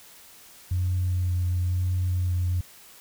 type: tone with vibrato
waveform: sine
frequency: 90.1 Hz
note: F#2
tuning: 45 cents flat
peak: -21 dBFS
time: 0.71-2.61 s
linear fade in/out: 5 ms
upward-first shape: sine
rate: 1 Hz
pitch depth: 18 cents each way
effects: tanh soft clip ceiling -18 dBFS + white hiss -50 dBFS RMS until 3 s